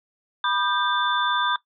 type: tone cluster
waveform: sine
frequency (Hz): 983 / 1207 / 1573 / 3537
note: B5 / D6 / G6 / A7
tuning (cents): -8 / +47 / +6 / +8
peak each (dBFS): -26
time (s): 0.44-1.56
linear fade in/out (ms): 2
effects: noise-tail reverb RT60 0.1 s tail -17 dB re dry